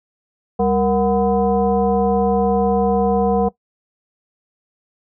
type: tone with frequency modulation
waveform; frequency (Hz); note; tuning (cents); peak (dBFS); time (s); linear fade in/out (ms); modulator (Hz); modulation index
sine; 468; A#4; +7; -13; 0.59-3.49; 10; 270; 1.2
effects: noise-tail reverb RT60 0.1 s tail -19 dB re dry

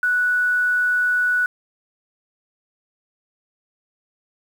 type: tone with quantisation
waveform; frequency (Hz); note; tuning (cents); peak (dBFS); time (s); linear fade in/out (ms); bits
sine; 1476; F#6; -5; -16; 0.03-1.46; 2; 7
effects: none

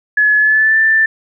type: tone with pitch glide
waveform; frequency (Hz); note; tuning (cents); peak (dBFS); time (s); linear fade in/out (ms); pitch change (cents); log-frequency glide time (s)
sine; 1703 to 1772.2; G#6 to A6; +43 to +12; -8; 0.17-1.06; 5; +69; 0.37-0.78
effects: none

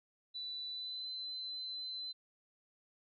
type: tone with pitch glide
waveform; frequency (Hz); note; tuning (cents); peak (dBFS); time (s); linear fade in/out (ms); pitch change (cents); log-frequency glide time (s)
sine; 3974 to 4048; B7 to B7; +10 to +42; -40; 0.34-2.13; 20; +32; 0.7-1.08
effects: none

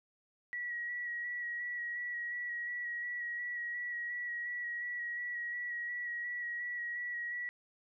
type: tone with vibrato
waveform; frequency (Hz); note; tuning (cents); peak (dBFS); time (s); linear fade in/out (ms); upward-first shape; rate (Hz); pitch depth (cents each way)
sine; 1923; B6; -47; -36; 0.53-7.49; 0; square; 2.8; 17
effects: none

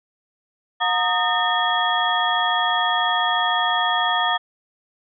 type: tone cluster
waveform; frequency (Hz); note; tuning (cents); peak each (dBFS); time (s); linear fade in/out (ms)
sine; 718 / 923 / 1237 / 1813 / 3317; F5 / A#5 / D#6 / A#6 / G#7; +48 / -17 / -10 / -49 / -3; -24; 0.8-4.38; 20
effects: none

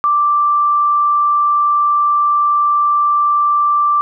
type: tone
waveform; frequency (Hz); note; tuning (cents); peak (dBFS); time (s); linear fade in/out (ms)
sine; 1174.7; D6; 0; -10; 0.04-4.01; 0
effects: none

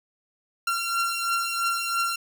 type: beating tone pair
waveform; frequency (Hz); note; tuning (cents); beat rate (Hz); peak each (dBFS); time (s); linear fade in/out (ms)
sawtooth; 1371 / 1374; F6 / F6; -32 / -29; 3; -22 / -26; 0.67-2.16; 5
effects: none

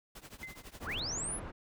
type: noise with tremolo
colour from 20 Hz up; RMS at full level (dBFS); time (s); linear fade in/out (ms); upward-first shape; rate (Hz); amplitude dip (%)
pink; -47; 0.15-1; 5; triangle; 12; 95
type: tone with exponential decay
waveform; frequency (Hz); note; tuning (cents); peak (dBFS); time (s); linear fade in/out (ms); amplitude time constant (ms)
sine; 2062; C7; -26; -38; 0.43-0.71; 0; 60
type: low-pass noise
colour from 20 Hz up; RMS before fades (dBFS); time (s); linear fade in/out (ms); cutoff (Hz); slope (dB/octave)
pink; -43; 0.8-1.52; 20; 1500; 12
type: linear sweep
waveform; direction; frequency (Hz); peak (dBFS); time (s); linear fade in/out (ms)
sine; up; 722 to 11050; -35; 0.84-1.4; 50
effects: none

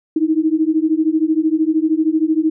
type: beating tone pair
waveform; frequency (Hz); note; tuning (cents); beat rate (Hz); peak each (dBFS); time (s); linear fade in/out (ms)
sine; 309.5 / 322.5; D#4 / E4; -9 / -38; 13; -16; 0.16-2.5; 5
effects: none

